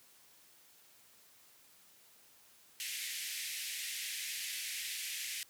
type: band-pass noise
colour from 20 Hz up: pink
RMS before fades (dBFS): -41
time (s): 2.8-5.43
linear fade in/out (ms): 0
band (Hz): 1900 to 14000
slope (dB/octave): 48
effects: white hiss -63 dBFS RMS until 5.49 s + high-pass 80 Hz 12 dB/octave